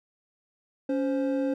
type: tone pair together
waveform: triangle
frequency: 279.1 / 523 Hz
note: C#4 / C5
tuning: +12 / -1 cents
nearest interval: major seventh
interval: 1087 cents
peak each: -24 / -27 dBFS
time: 0.89-1.54 s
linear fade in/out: 5 ms
effects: none